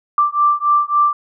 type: beating tone pair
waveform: sine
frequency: 1174.7 / 1178.3 Hz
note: D6 / D6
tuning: 0 / +5 cents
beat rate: 3.6 Hz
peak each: -15 dBFS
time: 0.18-1.13 s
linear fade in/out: 2 ms
effects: none